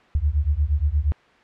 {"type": "beating tone pair", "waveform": "sine", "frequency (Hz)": [69.6, 78.1], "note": ["C#2", "D#2"], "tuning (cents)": [8, 7], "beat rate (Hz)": 8.5, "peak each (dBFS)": -21, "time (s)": [0.15, 1.12], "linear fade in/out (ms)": 0, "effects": ["white hiss -53 dBFS RMS until 1.43 s", "low-pass 2000 Hz 12 dB/octave"]}